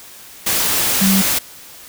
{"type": "tone in noise", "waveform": "sine", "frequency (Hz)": 193.4, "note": "G3", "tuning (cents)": -23, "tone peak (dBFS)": -12, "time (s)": [1.01, 1.22], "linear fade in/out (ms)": 10, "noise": "white", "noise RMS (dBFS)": -17, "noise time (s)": [0.46, 1.39], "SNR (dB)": 2, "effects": ["white hiss -39 dBFS RMS until 1.88 s"]}